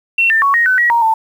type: tone with pitch steps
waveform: sine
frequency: 2716 / 1792 / 1115 / 1873 / 1512 / 1914 / 936 / 890 Hz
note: F7 / A6 / C#6 / A#6 / F#6 / A#6 / A#5 / A5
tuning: -49 / +31 / +10 / +8 / +37 / +45 / +7 / +20 cents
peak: -9 dBFS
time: 0.18-1.14 s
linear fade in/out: 5 ms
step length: 120 ms
effects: 7-bit